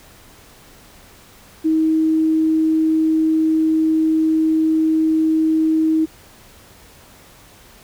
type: tone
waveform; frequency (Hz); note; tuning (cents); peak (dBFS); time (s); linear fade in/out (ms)
sine; 317.3; D#4; +34; -13; 1.64-6.06; 20
effects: pink hiss -46 dBFS RMS until 7.83 s